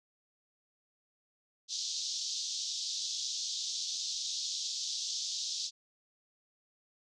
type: band-pass noise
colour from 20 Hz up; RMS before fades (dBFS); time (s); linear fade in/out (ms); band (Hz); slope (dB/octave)
white; -37; 1.68-5.71; 50; 3500 to 6400; 48
effects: none